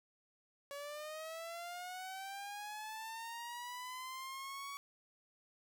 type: linear sweep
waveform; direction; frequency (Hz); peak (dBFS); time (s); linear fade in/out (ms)
sawtooth; up; 562 to 1130; -40; 0.71-4.77; 0
effects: none